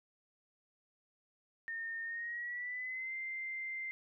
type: tone with pitch glide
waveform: sine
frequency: 1827 to 2087 Hz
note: A#6 to C7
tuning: -35 to -5 cents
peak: -38 dBFS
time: 1.68-3.91 s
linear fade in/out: 0 ms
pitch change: +230 cents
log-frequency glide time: 2.04-3.14 s
effects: none